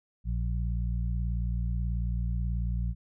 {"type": "harmonic tone", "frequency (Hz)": 58.4, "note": "A#1", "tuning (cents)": 4, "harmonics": [1, 2, 3], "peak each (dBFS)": [-28, -34, -38], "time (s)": [0.24, 2.95], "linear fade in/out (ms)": 50, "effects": []}